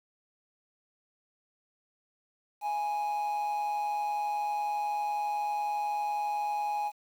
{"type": "tone with amplitude modulation", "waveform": "triangle", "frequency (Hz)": 831, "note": "G#5", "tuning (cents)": 1, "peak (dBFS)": -25, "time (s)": [2.61, 6.92], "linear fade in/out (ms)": 50, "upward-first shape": "sine", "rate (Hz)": 150, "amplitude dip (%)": 40, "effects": ["9-bit"]}